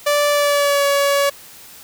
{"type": "tone with pitch glide", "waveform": "sawtooth", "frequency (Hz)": [584, 564.1], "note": ["D5", "C#5"], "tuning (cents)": [-10, 30], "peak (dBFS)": -10, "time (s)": [0.06, 1.3], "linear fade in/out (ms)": 10, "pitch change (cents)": -60, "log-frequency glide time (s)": [0.3, 0.85], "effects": ["white hiss -41 dBFS RMS until 1.83 s"]}